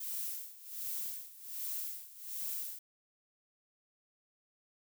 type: noise with tremolo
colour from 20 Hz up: violet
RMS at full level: -38 dBFS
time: 0-2.79 s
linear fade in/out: 5 ms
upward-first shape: sine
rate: 1.3 Hz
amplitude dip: 85%
effects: none

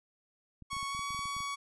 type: clicks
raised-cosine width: 5 ms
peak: -37 dBFS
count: 12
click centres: 0.623 / 0.731 / 0.767 / 0.829 / 0.949 / 0.993 / 1.106 / 1.147 / 1.192 / 1.256 / 1.366 / 1.405 s
type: tone with pitch glide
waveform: sawtooth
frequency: 1108.7 to 1124.8 Hz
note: C#6 to C#6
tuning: 0 to +25 cents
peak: -31 dBFS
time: 0.7-1.56 s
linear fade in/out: 20 ms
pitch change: +25 cents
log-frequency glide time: 0.88-0.97 s
effects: resampled to 24000 Hz

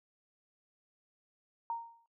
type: tone with exponential decay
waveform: sine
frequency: 927 Hz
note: A#5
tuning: 10 cents flat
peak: -31 dBFS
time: 1.7-2.06 s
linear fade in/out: 1 ms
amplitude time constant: 78 ms
effects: noise-tail reverb RT60 0.1 s tail -21 dB re dry

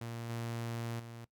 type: tone with level steps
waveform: sawtooth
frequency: 116.54 Hz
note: A#2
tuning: in tune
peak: -36 / -33 / -42 dBFS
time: 0.01-1.25 s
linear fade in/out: 5 ms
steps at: 0.29 / 0.99 s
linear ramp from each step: 10 ms
effects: noise-tail reverb RT60 0.1 s tail -19 dB re dry

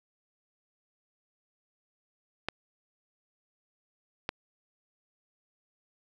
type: clicks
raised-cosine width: 0.3 ms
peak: -14 dBFS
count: 2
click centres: 2.486 / 4.291 s
effects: 9-bit

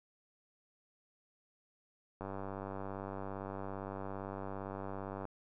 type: click train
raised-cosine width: 1 ms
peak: -28 dBFS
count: 298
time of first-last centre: 2.21-5.253 s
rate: 97.6 Hz
effects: none

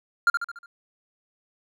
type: tone with echo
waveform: triangle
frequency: 1397 Hz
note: F6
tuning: in tune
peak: -13 dBFS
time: 0.27-0.3 s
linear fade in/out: 2 ms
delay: 72 ms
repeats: 5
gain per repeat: -6 dB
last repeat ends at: 0.66 s
effects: none

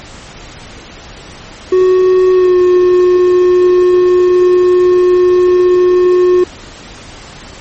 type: tone with pitch glide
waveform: triangle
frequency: 370 to 361.1 Hz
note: F#4 to F#4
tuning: 0 to -42 cents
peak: -3 dBFS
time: 1.72-6.44 s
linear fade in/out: 5 ms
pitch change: -42 cents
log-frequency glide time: 2.33-2.57 s
effects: pink hiss -32 dBFS RMS until 7.6 s + MP3 32 kbps

